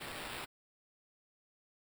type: noise with sample-and-hold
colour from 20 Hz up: white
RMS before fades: -44 dBFS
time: 0-0.46 s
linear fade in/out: 20 ms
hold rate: 6300 Hz
effects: none